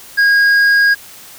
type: tone with hard clipping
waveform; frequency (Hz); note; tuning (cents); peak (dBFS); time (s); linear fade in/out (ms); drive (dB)
sine; 1635; G#6; -28; -9; 0.17-0.95; 20; 5
effects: white hiss -37 dBFS RMS until 1.38 s